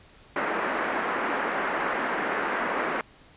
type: band-pass noise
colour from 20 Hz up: white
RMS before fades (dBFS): -28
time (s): 0.36-3.01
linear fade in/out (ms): 2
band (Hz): 220 to 1800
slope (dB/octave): 24
effects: pink hiss -54 dBFS RMS until 3.36 s + resampled to 8000 Hz